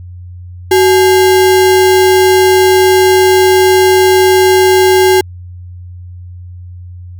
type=tone with sample-and-hold; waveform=sine; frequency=374.3 Hz; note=F#4; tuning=20 cents sharp; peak=-4 dBFS; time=0.71-5.21 s; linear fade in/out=5 ms; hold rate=1225 Hz; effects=added 89 Hz sine -26 dBFS peak until 7.19 s